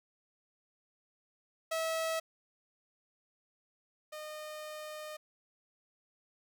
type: tone pair in turn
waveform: sawtooth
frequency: 648 / 611.6 Hz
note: E5 / D#5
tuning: -30 / -30 cents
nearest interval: minor second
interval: 100 cents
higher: first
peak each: -28 / -38 dBFS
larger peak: first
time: 1.71-2.2 / 4.12-5.17 s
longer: second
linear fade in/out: 10 ms
effects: 11-bit